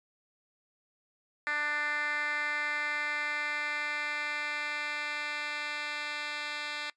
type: tone with band-pass filter sweep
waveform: 10% pulse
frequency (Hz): 296.3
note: D4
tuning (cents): +15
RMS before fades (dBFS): -34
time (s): 1.47-6.9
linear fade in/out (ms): 0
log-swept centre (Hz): 1900 to 2900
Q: 3.3
effects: noise-tail reverb RT60 0.1 s tail -22 dB re dry + resampled to 22050 Hz